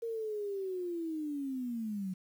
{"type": "linear sweep", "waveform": "sine", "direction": "down", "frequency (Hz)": [466, 181.5], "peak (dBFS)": -34, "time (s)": [0.02, 2.14], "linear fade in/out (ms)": 10, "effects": ["10-bit"]}